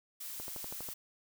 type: noise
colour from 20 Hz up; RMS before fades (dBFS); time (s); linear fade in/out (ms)
blue; -43; 0.2-0.94; 10
type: click train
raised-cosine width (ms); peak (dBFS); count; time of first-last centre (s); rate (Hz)
1; -31; 7; 0.4-0.888; 12.3
effects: none